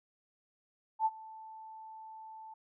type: tone with ADSR envelope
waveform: sine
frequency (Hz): 880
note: A5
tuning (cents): 0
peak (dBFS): -24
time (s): 0.99-2.54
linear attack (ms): 65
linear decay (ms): 41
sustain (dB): -22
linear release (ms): 6
effects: none